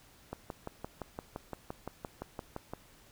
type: click train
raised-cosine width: 1 ms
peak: -24 dBFS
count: 15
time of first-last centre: 0.33-2.735 s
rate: 5.82 Hz
effects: pink hiss -60 dBFS RMS until 3.11 s